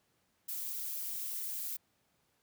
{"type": "noise with flanger", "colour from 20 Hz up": "violet", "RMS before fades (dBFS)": -39, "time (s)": [0.48, 1.77], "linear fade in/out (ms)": 10, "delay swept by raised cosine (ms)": [1.1, 6.8], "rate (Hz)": 3.7, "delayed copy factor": -0.7, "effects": ["pink hiss -75 dBFS RMS until 2.42 s", "high-pass 80 Hz 12 dB/octave"]}